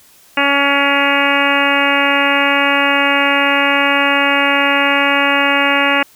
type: harmonic tone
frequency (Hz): 281.2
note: C#4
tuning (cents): +25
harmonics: 1 / 2 / 3 / 4 / 5 / 6 / 7 / 8 / 9 / 10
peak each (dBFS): -20 / -20 / -20 / -20 / -20 / -20 / -20 / -20 / -20 / -20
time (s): 0.37-6.03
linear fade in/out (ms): 5
effects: white hiss -47 dBFS RMS until 6.15 s